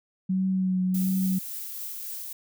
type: tone with vibrato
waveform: sine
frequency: 186.7 Hz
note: F#3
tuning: 16 cents sharp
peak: -22 dBFS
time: 0.29-1.39 s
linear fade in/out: 10 ms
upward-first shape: triangle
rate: 1.4 Hz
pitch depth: 26 cents each way
type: noise with tremolo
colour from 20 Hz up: violet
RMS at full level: -35 dBFS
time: 0.94-2.33 s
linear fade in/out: 5 ms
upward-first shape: triangle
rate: 3.6 Hz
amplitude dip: 25%
effects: none